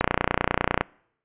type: click train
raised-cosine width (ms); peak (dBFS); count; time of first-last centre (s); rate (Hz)
0.5; -4; 25; 0.01-0.81; 30
effects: noise-tail reverb RT60 0.7 s tail -25 dB re dry + resampled to 8000 Hz